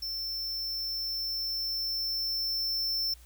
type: tone with level ramp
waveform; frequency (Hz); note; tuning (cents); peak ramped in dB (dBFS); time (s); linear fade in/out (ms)
square; 5350; E8; +25; -33 to -28; 0.02-3.14; 5
effects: added 60 Hz sine -51 dBFS peak until 3.25 s + white hiss -59 dBFS RMS until 3.25 s